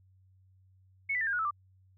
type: tone with pitch steps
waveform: sine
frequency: 2203 / 1985.5 / 1789.4 / 1612.7 / 1453.4 / 1309.9 / 1180.6 Hz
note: C#7 / B6 / A6 / G6 / F#6 / E6 / D6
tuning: -11 / +9 / +29 / +49 / -31 / -11 / +9 cents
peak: -28 dBFS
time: 1.09-1.51 s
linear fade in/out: 10 ms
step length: 60 ms
effects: added 94 Hz sine -60 dBFS peak until 1.97 s